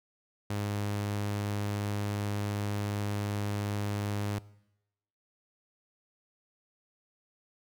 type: tone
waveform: sawtooth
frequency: 102.7 Hz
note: G#2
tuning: 19 cents flat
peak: -27 dBFS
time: 0.5-4.39 s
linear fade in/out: 5 ms
effects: noise-tail reverb RT60 0.9 s tail -21 dB re dry